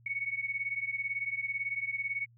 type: beating tone pair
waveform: sine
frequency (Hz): 2217 / 2235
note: C#7 / C#7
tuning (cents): 0 / +14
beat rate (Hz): 18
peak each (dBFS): -34 / -36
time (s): 0.06-2.26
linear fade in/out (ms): 5
effects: added 117 Hz sine -58 dBFS peak until 2.37 s